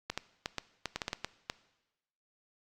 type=clicks; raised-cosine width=0.2 ms; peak=-16 dBFS; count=11; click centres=0.1 / 0.176 / 0.459 / 0.583 / 0.857 / 0.96 / 1.018 / 1.081 / 1.131 / 1.246 / 1.499 s; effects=noise-tail reverb RT60 1.0 s tail -18 dB re dry + Opus 48 kbps